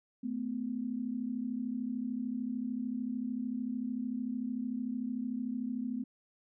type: tone pair together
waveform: sine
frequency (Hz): 220 / 253.4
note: A3 / B3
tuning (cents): 0 / +45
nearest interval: major second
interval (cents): 245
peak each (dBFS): -37 / -35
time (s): 0.23-6.04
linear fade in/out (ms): 10
effects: none